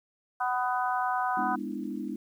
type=harmonic tone; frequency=249.5 Hz; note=B3; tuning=18 cents sharp; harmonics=3 / 4 / 5 / 6; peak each=-29 / -31 / -33 / -35 dBFS; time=0.4-1.56 s; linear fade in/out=10 ms
type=chord; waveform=sine; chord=E dominant seventh; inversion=first; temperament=just; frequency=206 / 247.2 / 296.7 / 329.6 Hz; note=G#3 / B3 / D4 / E4; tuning=-14 / +2 / +18 / 0 cents; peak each=-37 / -37 / -37 / -39 dBFS; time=1.37-2.16 s; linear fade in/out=5 ms
effects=10-bit